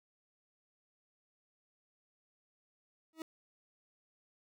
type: tone with exponential growth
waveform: 40% pulse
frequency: 320 Hz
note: D#4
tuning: 49 cents sharp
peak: -36 dBFS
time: 3.13-3.22 s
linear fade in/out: 1 ms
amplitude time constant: 19 ms
effects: none